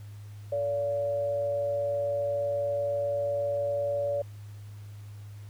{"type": "tone with frequency modulation", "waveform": "sine", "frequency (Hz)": 572, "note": "D5", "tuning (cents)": -46, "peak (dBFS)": -26, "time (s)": [0.52, 4.22], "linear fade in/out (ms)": 5, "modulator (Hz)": 126, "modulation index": 0.31, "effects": ["added 103 Hz sine -41 dBFS peak until 5.49 s", "pink hiss -59 dBFS RMS until 5.49 s"]}